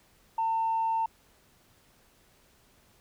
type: tone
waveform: sine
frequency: 900 Hz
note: A5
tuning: 39 cents sharp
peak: -24 dBFS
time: 0.38-1.06 s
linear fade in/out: 5 ms
effects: tanh soft clip ceiling -21 dBFS + pink hiss -63 dBFS RMS until 3 s